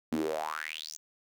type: tone with high-pass filter sweep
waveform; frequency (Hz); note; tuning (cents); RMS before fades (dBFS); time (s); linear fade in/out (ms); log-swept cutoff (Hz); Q
sawtooth; 77.78; D#2; 0; -35; 0.12-0.97; 0; 230 to 6800; 7.2
effects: none